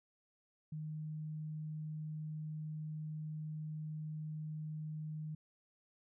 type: tone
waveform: sine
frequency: 154.4 Hz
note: D#3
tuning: 13 cents flat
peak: -40 dBFS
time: 0.72-5.35 s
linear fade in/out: 5 ms
effects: none